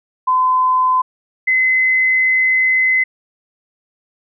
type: tone pair in turn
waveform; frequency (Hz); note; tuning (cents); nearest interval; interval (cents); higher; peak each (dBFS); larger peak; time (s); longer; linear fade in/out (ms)
sine; 1021 / 2042; C6 / C7; -43 / -43; octave; 1200; second; -11; neither; 0.27-1.02 / 1.47-3.04; second; 10
effects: none